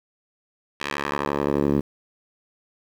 10% pulse tone with band-pass filter sweep, 71.6 Hz, D2, 43 cents flat, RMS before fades -24 dBFS, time 0.8-1.81 s, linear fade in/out 10 ms, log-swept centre 2600 to 250 Hz, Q 1, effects 8-bit

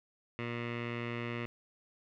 15% pulse tone with low-pass filter, 118.7 Hz, A#2, 32 cents sharp, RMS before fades -38 dBFS, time 0.39-1.46 s, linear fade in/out 0 ms, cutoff 2400 Hz, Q 4.1, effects none

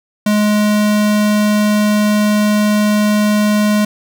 square tone, 209.8 Hz, G#3, 18 cents sharp, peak -11 dBFS, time 0.26-3.85 s, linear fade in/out 5 ms, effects none

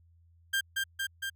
30% pulse tone with echo, 1590 Hz, G6, 24 cents sharp, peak -24 dBFS, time 0.53-0.61 s, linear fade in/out 10 ms, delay 230 ms, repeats 3, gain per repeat -2 dB, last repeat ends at 1.3 s, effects added 84 Hz sine -59 dBFS peak until 1.35 s

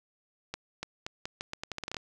accelerating click train, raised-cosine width 0.2 ms, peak -18 dBFS, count 14, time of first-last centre 0.54-1.968 s, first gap 290 ms, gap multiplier 0.81, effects none

